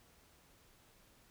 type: silence
effects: pink hiss -66 dBFS RMS until 1.3 s